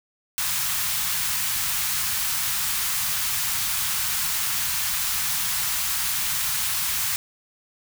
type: band-stop noise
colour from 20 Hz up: white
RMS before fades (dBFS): -25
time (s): 0.38-7.16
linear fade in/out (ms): 0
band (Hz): 170 to 900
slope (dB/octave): 24
effects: none